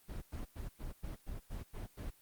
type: noise bursts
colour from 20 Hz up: brown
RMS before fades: -42 dBFS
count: 9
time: 0.08-2.108 s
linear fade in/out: 20 ms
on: 140 ms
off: 96 ms
effects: white hiss -66 dBFS RMS until 2.21 s + Opus 24 kbps